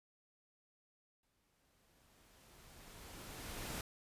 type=noise with exponential growth; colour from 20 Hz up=pink; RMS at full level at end=-42 dBFS; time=1.23-3.81 s; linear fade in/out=2 ms; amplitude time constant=560 ms; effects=resampled to 32000 Hz